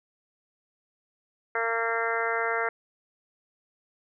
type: harmonic tone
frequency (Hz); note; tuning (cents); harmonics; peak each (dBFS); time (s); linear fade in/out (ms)
229; A#3; -31; 2 / 3 / 4 / 5 / 6 / 7 / 8 / 9; -31 / -33 / -35 / -37 / -31 / -33 / -34 / -35; 1.55-2.69; 2
effects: none